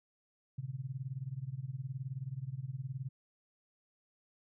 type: tone with tremolo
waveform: sine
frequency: 131.6 Hz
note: C3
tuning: 10 cents sharp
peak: -34 dBFS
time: 0.58-3.09 s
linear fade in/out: 5 ms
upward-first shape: sine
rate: 19 Hz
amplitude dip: 90%
effects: none